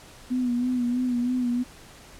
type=tone with vibrato; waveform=sine; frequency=246.9 Hz; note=B3; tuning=in tune; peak=-22 dBFS; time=0.3-1.64 s; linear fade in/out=20 ms; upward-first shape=sine; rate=3.1 Hz; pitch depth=47 cents each way; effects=pink hiss -48 dBFS RMS until 2.19 s + low-pass 11000 Hz 12 dB/octave